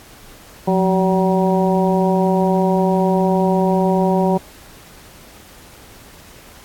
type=harmonic tone with a mistuned harmonic; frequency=189.8 Hz; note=F#3; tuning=44 cents sharp; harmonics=1 / 2 / 3 / 4 / 5; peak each=-16 / -19 / -21 / -22 / -23 dBFS; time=0.67-4.38 s; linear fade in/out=10 ms; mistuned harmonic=1; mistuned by=-86 cents; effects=pink hiss -43 dBFS RMS until 6.64 s + AAC 64 kbps